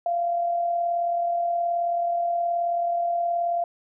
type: tone with amplitude modulation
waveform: sine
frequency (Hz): 690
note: F5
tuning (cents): -21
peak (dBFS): -20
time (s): 0.06-3.64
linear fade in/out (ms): 2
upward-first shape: sine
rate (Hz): 38.8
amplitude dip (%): 35
effects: none